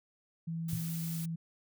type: tone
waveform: sine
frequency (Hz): 164.81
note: E3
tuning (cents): 0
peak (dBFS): -34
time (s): 0.47-1.36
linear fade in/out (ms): 10
type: noise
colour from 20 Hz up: blue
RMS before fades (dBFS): -44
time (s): 0.68-1.26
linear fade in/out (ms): 10
type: tone with exponential decay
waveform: sine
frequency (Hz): 118.6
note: A#2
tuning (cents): +30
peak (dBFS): -30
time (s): 0.73-0.9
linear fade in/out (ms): 0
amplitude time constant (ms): 35
effects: none